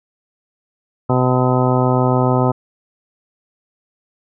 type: harmonic tone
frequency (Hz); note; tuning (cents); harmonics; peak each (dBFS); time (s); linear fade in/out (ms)
127; B2; +49; 1 / 2 / 3 / 4 / 5 / 6 / 7 / 8 / 10; -16 / -19 / -21 / -22 / -23 / -24 / -24 / -25 / -26; 1.09-2.52; 10
effects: none